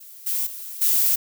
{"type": "noise with level steps", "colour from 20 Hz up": "violet", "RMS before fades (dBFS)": [-43, -24, -35, -19], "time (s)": [0, 1.16], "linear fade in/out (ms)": 10, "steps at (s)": [0.26, 0.46, 0.81], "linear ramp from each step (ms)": 10, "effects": []}